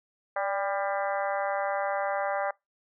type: harmonic tone with a mistuned harmonic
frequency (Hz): 199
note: G3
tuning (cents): +26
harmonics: 3 / 4 / 5 / 6 / 7 / 8 / 9 / 10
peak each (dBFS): -30 / -31 / -39 / -36 / -40 / -38 / -44 / -41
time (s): 0.36-2.51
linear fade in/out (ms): 5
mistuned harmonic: 3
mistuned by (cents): -34
effects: noise-tail reverb RT60 0.2 s tail -25 dB re dry